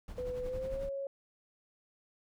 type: noise with tremolo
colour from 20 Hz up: brown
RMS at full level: -41 dBFS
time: 0.08-0.89 s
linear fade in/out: 2 ms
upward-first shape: sine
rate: 11 Hz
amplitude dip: 60%
type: tone with pitch glide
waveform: sine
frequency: 499.2 to 550.7 Hz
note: B4 to C#5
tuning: +19 to -11 cents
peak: -35 dBFS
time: 0.18-1.07 s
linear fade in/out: 2 ms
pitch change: +170 cents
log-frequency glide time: 0.44-0.84 s
effects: none